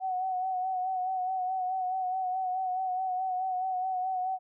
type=tone with vibrato; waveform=sine; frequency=745 Hz; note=F#5; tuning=12 cents sharp; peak=-28 dBFS; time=0-4.39 s; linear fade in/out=50 ms; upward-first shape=sine; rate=4.7 Hz; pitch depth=37 cents each way; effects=none